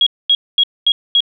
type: tone bursts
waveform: sine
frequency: 3301 Hz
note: G#7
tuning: 11 cents flat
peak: -8 dBFS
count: 5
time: 0.01-1.205 s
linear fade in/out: 2 ms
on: 55 ms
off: 230 ms
effects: none